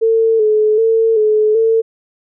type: tone with vibrato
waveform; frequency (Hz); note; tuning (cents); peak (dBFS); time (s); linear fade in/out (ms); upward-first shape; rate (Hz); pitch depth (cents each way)
sine; 438.9; A4; -4; -9; 0.01-1.82; 20; square; 1.3; 42
effects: none